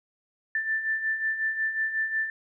sine beating tone pair, 1766 / 1771.5 Hz, A6 / A6, +6 / +11 cents, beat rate 5.5 Hz, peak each -33 / -26 dBFS, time 0.55-2.3 s, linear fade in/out 2 ms, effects none

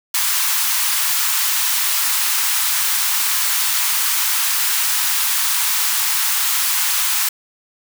white high-pass noise, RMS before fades -18 dBFS, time 0.14-7.29 s, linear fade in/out 5 ms, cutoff 860 Hz, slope 48 dB/octave, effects none

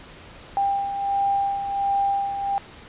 sine beating tone pair, 794 / 795.4 Hz, G5 / G5, +22 / +25 cents, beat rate 1.4 Hz, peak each -29 / -21 dBFS, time 0.57-2.58 s, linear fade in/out 0 ms, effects pink hiss -44 dBFS RMS until 2.88 s + resampled to 8000 Hz

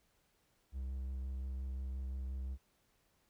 triangle tone with vibrato, 65.5 Hz, C2, 2 cents sharp, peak -36 dBFS, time 0.72-2.58 s, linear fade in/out 50 ms, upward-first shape sine, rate 5.7 Hz, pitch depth 17 cents each way, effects pink hiss -75 dBFS RMS until 3.29 s

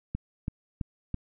click train, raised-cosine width 5 ms, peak -18 dBFS, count 4, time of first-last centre 0.15-1.143 s, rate 3.02 Hz, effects none

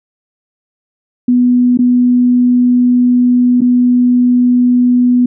sine tone with dropouts, 246.6 Hz, B3, 2 cents flat, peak -6 dBFS, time 1.28-5.26 s, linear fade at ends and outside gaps 5 ms, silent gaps 1.774-1.789 / 3.608-3.616 s, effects none

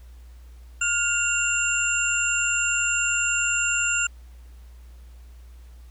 sine tone cluster, 1418 / 2767 / 7270 Hz, F6 / F7 / A#8, +26 / -17 / -44 cents, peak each -25 dBFS, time 0.81-4.07 s, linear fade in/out 5 ms, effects added 60 Hz sine -42 dBFS peak until 5.9 s + pink hiss -60 dBFS RMS until 5.9 s

